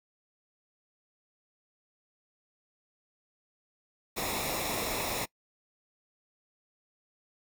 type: noise with comb filter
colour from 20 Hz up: pink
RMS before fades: -33 dBFS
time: 4.16-5.26 s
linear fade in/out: 20 ms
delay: 0.65 ms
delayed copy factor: -0.65
effects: noise-tail reverb RT60 0.1 s tail -23 dB re dry